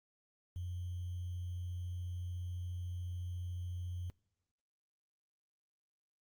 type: tone with sample-and-hold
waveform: sine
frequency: 88.6 Hz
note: F2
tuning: 25 cents sharp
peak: -38 dBFS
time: 0.56-4.1 s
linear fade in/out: 0 ms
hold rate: 3150 Hz
effects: noise-tail reverb RT60 0.9 s tail -25 dB re dry + Opus 32 kbps